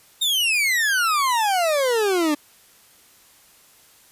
40% pulse exponential sweep, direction down, 3729 to 288 Hz, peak -17 dBFS, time 0.21-2.35 s, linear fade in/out 10 ms, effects white hiss -53 dBFS RMS until 4.11 s + resampled to 32000 Hz

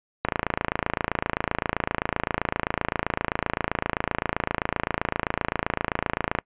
click train, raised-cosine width 0.5 ms, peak -7 dBFS, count 171, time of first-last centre 0.25-6.387 s, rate 27.7 Hz, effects noise-tail reverb RT60 0.1 s tail -25 dB re dry + resampled to 8000 Hz

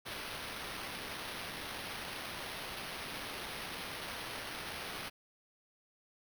white noise with sample-and-hold, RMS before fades -43 dBFS, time 0.05-5.1 s, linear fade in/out 20 ms, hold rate 7350 Hz, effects none

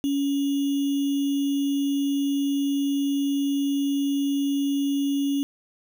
sine tone with sample-and-hold, 280 Hz, C#4, 18 cents sharp, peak -21 dBFS, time 0.04-5.43 s, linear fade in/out 0 ms, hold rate 3150 Hz, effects none

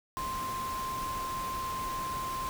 sine tone in noise, 1046.5 Hz, C6, in tune, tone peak -33 dBFS, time 0.17-2.49 s, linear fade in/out 0 ms, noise pink, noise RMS -41 dBFS, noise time 0.17-2.49 s, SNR +5 dB, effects none

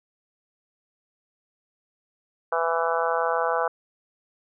harmonic tone, 166 Hz, E3, 12 cents sharp, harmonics 3 / 4 / 5 / 6 / 7 / 8 / 9, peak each -27 / -28 / -29 / -30 / -30 / -31 / -32 dBFS, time 2.52-3.68 s, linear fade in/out 5 ms, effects none

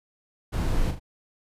brown noise with echo, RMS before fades -25 dBFS, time 0.52-0.92 s, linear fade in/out 20 ms, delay 39 ms, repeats 2, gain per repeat -7 dB, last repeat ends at 0.998 s, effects resampled to 32000 Hz

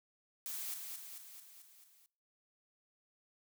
blue noise with echo, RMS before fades -42 dBFS, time 0.46-0.74 s, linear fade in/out 0 ms, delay 220 ms, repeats 6, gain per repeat -4 dB, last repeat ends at 2.06 s, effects noise-tail reverb RT60 0.5 s tail -23 dB re dry

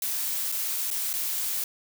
blue noise with dropouts, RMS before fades -29 dBFS, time 0.02-1.64 s, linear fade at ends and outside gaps 2 ms, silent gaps 0.518-0.522 / 0.904-0.911 / 1.131-1.137 s, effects none

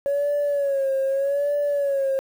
sine tone with vibrato, 558 Hz, C#5, 11 cents sharp, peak -18 dBFS, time 0.06-2.19 s, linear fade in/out 0 ms, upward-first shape sine, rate 0.82 Hz, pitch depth 68 cents each way, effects tanh soft clip ceiling -17 dBFS + 8-bit

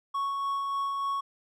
triangle tone with tremolo, 1108.7 Hz, C#6, in tune, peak -25 dBFS, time 0.14-1.21 s, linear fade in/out 10 ms, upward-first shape sine, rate 3.4 Hz, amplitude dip 25%, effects none

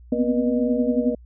sine tone cluster, 240 / 251.5 / 261.9 / 482.4 / 613 Hz, B3 / B3 / C4 / B4 / D#5, -49 / +32 / +2 / -41 / -26 cents, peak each -23 / -23 / -27 / -25 / -28 dBFS, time 0.12-1.15 s, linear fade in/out 5 ms, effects added 60 Hz sine -43 dBFS peak until 1.25 s

